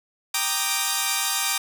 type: chord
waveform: 5% pulse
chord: Eb major seventh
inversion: first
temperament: equal with one note detuned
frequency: 784 / 932.3 / 1174.7 / 1239.5 Hz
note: G5 / Bb5 / D6 / Eb6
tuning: 0 / 0 / 0 / -7 cents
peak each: -16 dBFS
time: 0.34-1.58 s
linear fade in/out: 5 ms
effects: none